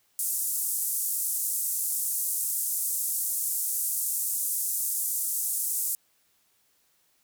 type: band-pass noise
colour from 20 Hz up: white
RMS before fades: -29 dBFS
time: 0.19-5.95 s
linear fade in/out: 0 ms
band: 7800 to 14000 Hz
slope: 24 dB/octave
effects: white hiss -68 dBFS RMS until 7.23 s